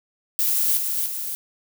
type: noise with echo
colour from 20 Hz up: violet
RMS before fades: -21 dBFS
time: 0.39-0.77 s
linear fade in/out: 0 ms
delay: 290 ms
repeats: 2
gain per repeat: -4 dB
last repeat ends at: 1.35 s
effects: none